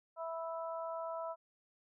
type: harmonic tone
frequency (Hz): 328.6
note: E4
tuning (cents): -5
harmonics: 2 / 3 / 4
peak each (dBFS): -40 / -44 / -46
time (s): 0.16-1.36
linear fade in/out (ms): 50
effects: none

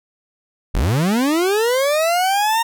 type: linear sweep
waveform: 40% pulse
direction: up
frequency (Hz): 30.87 to 930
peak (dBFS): -14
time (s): 0.74-2.63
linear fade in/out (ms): 10
effects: none

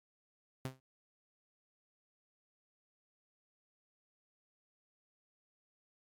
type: tone with exponential decay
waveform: sawtooth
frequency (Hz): 130.81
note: C3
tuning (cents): 0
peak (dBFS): -31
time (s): 0.65-0.8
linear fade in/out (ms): 2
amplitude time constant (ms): 32
effects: MP3 96 kbps

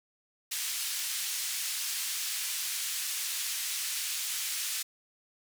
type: band-pass noise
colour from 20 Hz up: white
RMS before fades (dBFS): -34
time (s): 0.51-4.83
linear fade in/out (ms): 10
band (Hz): 2200 to 11000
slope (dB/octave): 12
effects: none

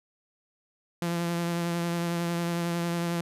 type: tone with vibrato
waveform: sawtooth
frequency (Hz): 171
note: F3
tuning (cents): -36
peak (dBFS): -23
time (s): 1.02-3.21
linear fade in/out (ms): 2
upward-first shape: triangle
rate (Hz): 11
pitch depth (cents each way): 22
effects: resampled to 32000 Hz

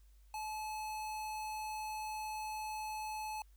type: tone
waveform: square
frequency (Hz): 861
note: A5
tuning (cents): -38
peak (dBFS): -40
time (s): 0.34-3.42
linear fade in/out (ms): 2
effects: added 50 Hz sine -59 dBFS peak until 3.56 s + white hiss -75 dBFS RMS until 3.56 s

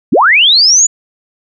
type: linear sweep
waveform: sine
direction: up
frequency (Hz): 138.59 to 7020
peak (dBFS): -4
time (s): 0.12-0.87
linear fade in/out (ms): 10
effects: none

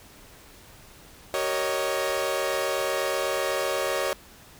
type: chord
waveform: sawtooth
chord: Eb dominant seventh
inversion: first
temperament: equal with one note detuned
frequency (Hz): 382.8 / 466.2 / 554.4 / 622.3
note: G4 / Bb4 / Db5 / Eb5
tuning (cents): -41 / 0 / 0 / 0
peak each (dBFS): -28 / -29 / -24 / -27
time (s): 1.34-4.13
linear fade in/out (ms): 0
effects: pink hiss -50 dBFS RMS until 4.59 s

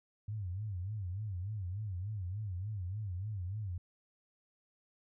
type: tone with vibrato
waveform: sine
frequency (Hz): 98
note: G2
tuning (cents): 0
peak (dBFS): -36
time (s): 0.28-3.78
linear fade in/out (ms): 5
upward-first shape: sine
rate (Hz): 3.4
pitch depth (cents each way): 190
effects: none

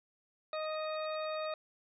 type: harmonic tone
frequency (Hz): 622.3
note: D#5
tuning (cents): 0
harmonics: 1 / 2 / 3 / 4 / 6 / 7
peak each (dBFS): -36 / -41 / -51 / -48 / -49 / -52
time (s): 0.53-1.54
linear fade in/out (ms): 2
effects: none

